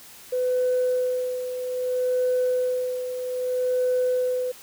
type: tone with tremolo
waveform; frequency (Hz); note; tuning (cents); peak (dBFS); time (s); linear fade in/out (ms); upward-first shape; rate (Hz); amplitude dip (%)
sine; 503; B4; +32; -18; 0.32-4.52; 10; sine; 0.62; 65
effects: tanh soft clip ceiling -16 dBFS + white hiss -46 dBFS RMS until 4.62 s